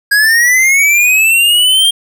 square linear sweep, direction up, 1629 to 3212 Hz, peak -7 dBFS, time 0.11-1.91 s, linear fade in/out 10 ms, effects none

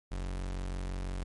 40% pulse tone, 46 Hz, F#1, 9 cents flat, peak -33 dBFS, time 0.11-1.24 s, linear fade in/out 10 ms, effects MP3 48 kbps

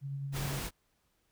sine tone with tremolo, 138.8 Hz, C#3, 3 cents sharp, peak -34 dBFS, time 0.01-0.63 s, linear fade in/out 50 ms, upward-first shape sine, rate 9.6 Hz, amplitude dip 25%
pink noise, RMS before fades -38 dBFS, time 0.32-0.71 s, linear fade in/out 50 ms
effects pink hiss -75 dBFS RMS until 1.31 s

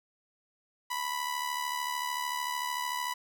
sawtooth tone with amplitude modulation, 988 Hz, B5, in tune, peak -25 dBFS, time 0.9-3.14 s, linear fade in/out 10 ms, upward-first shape sine, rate 73.4 Hz, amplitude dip 60%, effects none

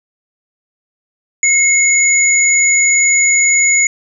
sine tone pair together, 2161 / 6861 Hz, C#7 / A8, -45 / -45 cents, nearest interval octave + minor sixth, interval 2000 cents, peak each -11 dBFS, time 1.43-3.87 s, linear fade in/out 2 ms, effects none

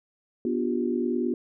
sine chord, G dominant seventh, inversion first, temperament just, 245 / 294 / 352.8 / 392 Hz, B3 / D4 / F4 / G4, -14 / +2 / +18 / 0 cents, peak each -27 / -33 / -28 / -32 dBFS, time 0.45-1.34 s, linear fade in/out 2 ms, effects none

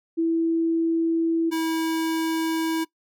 sine / square tone pair in turn, 329.6 / 324.1 Hz, E4 / E4, 0 / -29 cents, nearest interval unison, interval 29 cents, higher first, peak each -19 / -23 dBFS, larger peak first, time 0.17-1.51 / 1.51-2.85 s, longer neither, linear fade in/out 20 ms, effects noise-tail reverb RT60 0.1 s tail -20 dB re dry

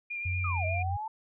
sine tone with vibrato, 2400 Hz, D7, 37 cents sharp, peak -33 dBFS, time 0.1-0.83 s, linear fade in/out 10 ms, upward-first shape sine, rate 8.5 Hz, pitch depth 21 cents each way
sine tone, 89.7 Hz, F2, 47 cents sharp, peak -29 dBFS, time 0.25-0.97 s, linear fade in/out 10 ms
sine linear two-way sweep, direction down then up, 1300 to 622.3 to 897 Hz, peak -33 dBFS, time 0.44-1.08 s, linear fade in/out 5 ms, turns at 0.65 s
effects none

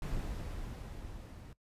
brown noise with level ramp, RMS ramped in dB -37 to -49 dBFS, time 0.02-1.53 s, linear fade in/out 2 ms, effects noise-tail reverb RT60 0.1 s tail -19 dB re dry + resampled to 32000 Hz

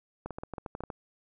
clicks, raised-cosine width 1 ms, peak -23 dBFS, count 11, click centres 0.26 / 0.307 / 0.385 / 0.435 / 0.537 / 0.582 / 0.662 / 0.751 / 0.806 / 0.837 / 0.902 s, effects none

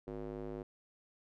square tone with band-pass filter, 52 Hz, G#1, 3 cents sharp, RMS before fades -43 dBFS, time 0.07-0.63 s, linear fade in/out 5 ms, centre 400 Hz, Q 1.9, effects none

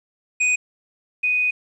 square / sine tone pair in turn, 2489 / 2489 Hz, D#7 / D#7, 0 / 0 cents, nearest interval unison, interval 0 cents, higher neither, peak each -17 dBFS, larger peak neither, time 0.4-0.56 / 1.23-1.51 s, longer second, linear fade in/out 10 ms, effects resampled to 22050 Hz + 9-bit

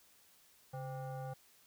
sine tone with frequency modulation, 136.8 Hz, C#3, 23 cents flat, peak -40 dBFS, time 0.73-1.34 s, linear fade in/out 10 ms, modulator 654 Hz, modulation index 1, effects white hiss -66 dBFS RMS until 1.66 s

